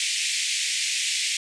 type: band-pass noise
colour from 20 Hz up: pink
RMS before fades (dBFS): -26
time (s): 0-1.37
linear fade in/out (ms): 2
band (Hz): 2100 to 9000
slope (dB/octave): 48
effects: none